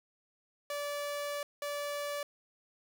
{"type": "tone bursts at uneven times", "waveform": "sawtooth", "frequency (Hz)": 579, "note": "D5", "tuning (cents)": -25, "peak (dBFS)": -31, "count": 2, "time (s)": [[0.7, 1.43], [1.62, 2.23]], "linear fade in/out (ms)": 2, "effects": []}